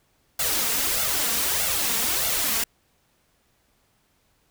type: noise with flanger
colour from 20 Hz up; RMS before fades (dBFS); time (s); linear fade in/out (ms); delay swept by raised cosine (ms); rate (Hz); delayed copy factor
white; -24; 0.39-2.64; 5; 1.4 to 4.4; 1.6; +0.7
effects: pink hiss -66 dBFS RMS until 4.5 s